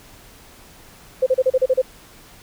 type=tone bursts; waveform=sine; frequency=517 Hz; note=C5; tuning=21 cents flat; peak=-12 dBFS; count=8; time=1.22-1.818 s; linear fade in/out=10 ms; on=45 ms; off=34 ms; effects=pink hiss -46 dBFS RMS until 2.42 s